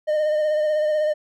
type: tone with vibrato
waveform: triangle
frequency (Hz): 610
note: D#5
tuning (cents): -34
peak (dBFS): -16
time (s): 0.07-1.14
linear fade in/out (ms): 20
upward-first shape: sine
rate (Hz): 16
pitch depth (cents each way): 28
effects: none